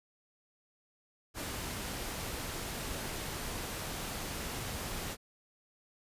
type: noise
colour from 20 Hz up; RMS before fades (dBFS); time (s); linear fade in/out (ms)
pink; -39; 1.34-5.17; 50
effects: resampled to 32000 Hz